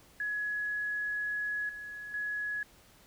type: tone with level steps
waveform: sine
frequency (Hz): 1684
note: G#6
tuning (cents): +24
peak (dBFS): -31 / -40 / -32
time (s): 0.2-2.63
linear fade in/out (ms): 2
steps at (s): 1.69 / 2.14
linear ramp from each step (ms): 2
effects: pink hiss -60 dBFS RMS until 3.06 s